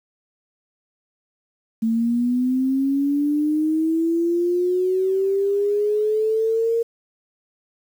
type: linear sweep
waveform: sine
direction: up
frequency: 222.3 to 464.1 Hz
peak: -17 dBFS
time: 1.82-6.83 s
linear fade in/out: 10 ms
effects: 8-bit